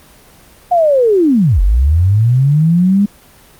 sine linear two-way sweep, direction down then up, 728 to 42.55 to 206.6 Hz, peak -7 dBFS, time 0.71-3.06 s, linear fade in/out 10 ms, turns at 1.61 s, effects pink hiss -43 dBFS RMS until 3.59 s + Opus 24 kbps

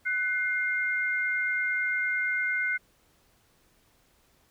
sine tone pair together, 1494.8 / 2114 Hz, F#6 / C7, +17 / +17 cents, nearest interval tritone, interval 600 cents, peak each -28 dBFS, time 0.05-2.78 s, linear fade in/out 20 ms, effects pink hiss -65 dBFS RMS until 4.5 s

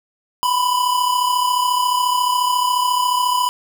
square tone pair together, 987.8 / 1022 Hz, B5 / C6, 0 / -41 cents, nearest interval minor second, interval 59 cents, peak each -17 / -23 dBFS, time 0.43-3.49 s, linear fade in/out 0 ms, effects none

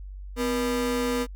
45% pulse ring-modulated tone, 366.8 Hz, F#4, 15 cents flat, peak -21 dBFS, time 0.36-1.27 s, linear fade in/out 50 ms, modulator 112 Hz, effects added 48 Hz sine -36 dBFS peak until 1.35 s

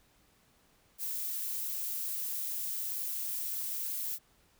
violet noise, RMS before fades -36 dBFS, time 0.98-4.19 s, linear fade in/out 50 ms, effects pink hiss -67 dBFS RMS until 4.59 s

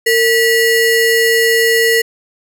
square ring-modulated tone, 1201 Hz, D6, 38 cents sharp, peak -7 dBFS, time 0.06-2.02 s, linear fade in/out 10 ms, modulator 745 Hz, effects none

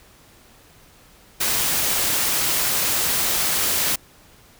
white noise, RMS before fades -21 dBFS, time 1.4-3.96 s, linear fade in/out 10 ms, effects pink hiss -51 dBFS RMS until 4.59 s

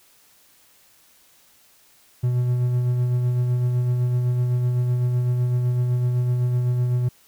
triangle tone with tremolo, 123.47 Hz, B2, in tune, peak -15 dBFS, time 2.23-7.09 s, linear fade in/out 10 ms, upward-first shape sine, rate 7.9 Hz, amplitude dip 30%, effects white hiss -56 dBFS RMS until 7.27 s

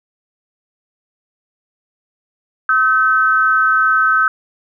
sine tone pair together, 1287.5 / 1530 Hz, E6 / G6, -41 / -42 cents, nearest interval minor third, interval 299 cents, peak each -13 dBFS, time 2.69-4.28 s, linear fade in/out 2 ms, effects none

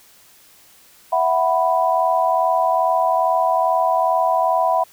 sine chord, E suspended second, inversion none, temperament just, 659.3 / 741.7 / 988.9 Hz, E5 / F#5 / B5, 0 / +4 / +2 cents, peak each -19 dBFS, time 1.12-4.84 s, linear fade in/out 10 ms, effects white hiss -50 dBFS RMS until 4.92 s

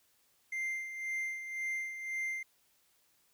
triangle tone with tremolo, 2093 Hz, C7, in tune, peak -31 dBFS, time 0.52-2.43 s, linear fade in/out 5 ms, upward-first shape sine, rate 1.9 Hz, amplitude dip 60%, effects white hiss -71 dBFS RMS until 3.33 s

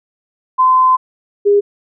sine tone pair in turn, 1028 / 407 Hz, C6 / G#4, -31 / -35 cents, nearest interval octave + major third, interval 1604 cents, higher first, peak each -7 dBFS, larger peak neither, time 0.58-0.97 / 1.45-1.61 s, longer first, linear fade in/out 20 ms, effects none

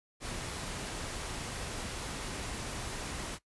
pink noise, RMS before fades -39 dBFS, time 0.2-3.39 s, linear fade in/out 50 ms, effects noise-tail reverb RT60 0.1 s tail -17 dB re dry + resampled to 24000 Hz

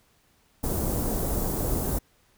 pink band-stop noise, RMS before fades -27 dBFS, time 0.63-1.99 s, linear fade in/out 10 ms, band 650 to 11000 Hz, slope 12 dB/octave, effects pink hiss -64 dBFS RMS until 2.37 s

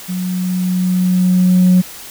sine tone with level ramp, 182.5 Hz, F#3, 24 cents flat, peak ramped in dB -18 to -4 dBFS, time 0.08-1.82 s, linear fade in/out 20 ms, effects tanh soft clip ceiling -4 dBFS + white hiss -33 dBFS RMS until 2.1 s

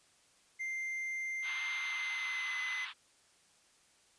triangle tone with pitch glide, 2093 to 2033 Hz, C7 to B6, 0 to +50 cents, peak -34 dBFS, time 0.59-2.86 s, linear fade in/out 20 ms, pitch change -50 cents, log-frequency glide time 1.72-2.59 s
white band-pass noise, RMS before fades -44 dBFS, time 1.42-2.94 s, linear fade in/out 50 ms, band 940 to 3800 Hz, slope 48 dB/octave
effects white hiss -67 dBFS RMS until 4.18 s + resampled to 22050 Hz

